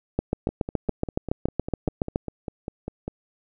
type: two click trains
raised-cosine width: 2 ms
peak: -17 / -9 dBFS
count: 14 / 15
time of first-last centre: 0.49-3.08 / 0.19-2.159 s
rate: 5.02 / 7.11 Hz
effects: none